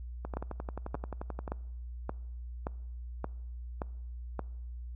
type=two click trains; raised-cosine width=1 ms; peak=-20 / -24 dBFS; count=8 / 15; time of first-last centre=0.37-4.393 / 0.25-1.478 s; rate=1.74 / 11.4 Hz; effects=noise-tail reverb RT60 0.9 s tail -23 dB re dry + added 60 Hz sine -39 dBFS peak until 4.95 s